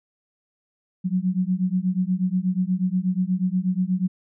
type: beating tone pair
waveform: sine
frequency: 180 / 188.3 Hz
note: F#3 / F#3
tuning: -47 / +31 cents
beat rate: 8.3 Hz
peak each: -23 dBFS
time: 1.04-4.08 s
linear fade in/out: 20 ms
effects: none